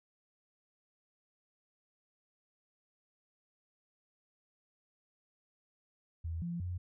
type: tone with pitch steps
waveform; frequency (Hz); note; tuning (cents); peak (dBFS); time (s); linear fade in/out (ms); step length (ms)
sine; 82.5 / 171.8 / 89.5; E2 / F3 / F2; +2 / -28 / +43; -35; 6.24-6.78; 10; 180
effects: none